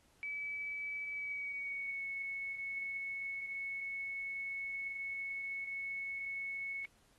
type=tone with pitch glide; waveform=sine; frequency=2294 to 2204 Hz; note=D7 to C#7; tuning=-41 to -11 cents; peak=-38 dBFS; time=0.23-6.85 s; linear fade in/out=0 ms; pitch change=-70 cents; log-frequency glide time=1.12-2.05 s; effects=pink hiss -70 dBFS RMS until 7.18 s + AAC 32 kbps